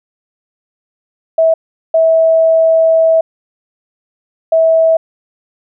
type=tone bursts at uneven times; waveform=sine; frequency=650 Hz; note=E5; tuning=24 cents flat; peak=-6 dBFS; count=3; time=1.38-1.54 / 1.94-3.21 / 4.52-4.97 s; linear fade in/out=5 ms; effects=none